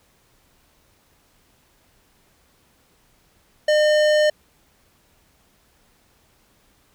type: tone with hard clipping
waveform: sine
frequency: 606 Hz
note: D#5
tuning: 46 cents flat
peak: -16 dBFS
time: 3.68-4.3 s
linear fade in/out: 5 ms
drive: 16 dB
effects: pink hiss -60 dBFS RMS until 6.94 s